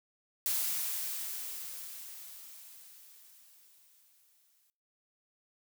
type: noise with exponential decay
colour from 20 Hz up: blue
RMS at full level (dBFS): -31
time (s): 0.46-4.7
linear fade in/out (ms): 0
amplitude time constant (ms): 920
effects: noise-tail reverb RT60 0.5 s tail -24 dB re dry